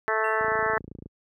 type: harmonic tone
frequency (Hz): 219.3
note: A3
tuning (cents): -6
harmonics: 2 / 3 / 4 / 5 / 6 / 7 / 8 / 9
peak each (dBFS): -29 / -31 / -31 / -31 / -30 / -33 / -29 / -35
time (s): 0.08-0.78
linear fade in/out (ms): 0
type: tone with exponential decay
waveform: triangle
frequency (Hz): 2723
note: F7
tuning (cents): -44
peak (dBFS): -36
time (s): 0.24-0.59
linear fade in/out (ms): 5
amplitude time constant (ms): 74
type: click train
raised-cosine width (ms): 3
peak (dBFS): -27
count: 19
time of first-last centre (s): 0.41-1.06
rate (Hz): 27.7
effects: high-pass 60 Hz 12 dB/octave